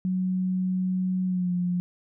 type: tone with pitch glide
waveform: sine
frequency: 185 to 177.87 Hz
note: F#3 to F3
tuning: 0 to +32 cents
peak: -23 dBFS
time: 0.05-1.8 s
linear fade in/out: 0 ms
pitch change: -68 cents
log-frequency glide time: 1.26-1.52 s
effects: none